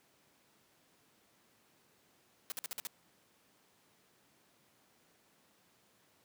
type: noise bursts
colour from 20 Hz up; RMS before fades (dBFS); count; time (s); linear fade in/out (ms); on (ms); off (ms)
white; -40; 6; 2.5-2.87; 0; 20; 50
effects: pink hiss -69 dBFS RMS until 6.24 s + high-pass 150 Hz 12 dB/octave